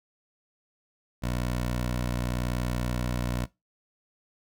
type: tone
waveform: 15% pulse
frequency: 60.9 Hz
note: B1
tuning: 24 cents flat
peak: -21 dBFS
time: 1.22-3.46 s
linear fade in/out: 20 ms
effects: noise-tail reverb RT60 0.2 s tail -20 dB re dry